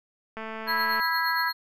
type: click train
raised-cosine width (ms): 0.5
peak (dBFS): -22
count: 140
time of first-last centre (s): 0.37-0.999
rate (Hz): 221
type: harmonic tone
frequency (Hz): 328.2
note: E4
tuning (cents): -8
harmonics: 3 / 4 / 5 / 6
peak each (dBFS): -28 / -31 / -27 / -32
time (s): 0.66-1.53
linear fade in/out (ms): 50
type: tone with tremolo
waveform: square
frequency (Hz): 4267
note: C8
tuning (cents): +33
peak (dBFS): -29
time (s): 0.67-1.53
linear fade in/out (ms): 20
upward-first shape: triangle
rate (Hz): 8.6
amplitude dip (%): 80
effects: none